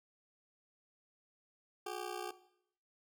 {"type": "ring-modulated tone", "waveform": "20% pulse", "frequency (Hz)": 392, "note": "G4", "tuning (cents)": 0, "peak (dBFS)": -32, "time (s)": [1.86, 2.31], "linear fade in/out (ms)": 5, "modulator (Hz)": 30.7, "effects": ["noise-tail reverb RT60 0.7 s tail -17 dB re dry"]}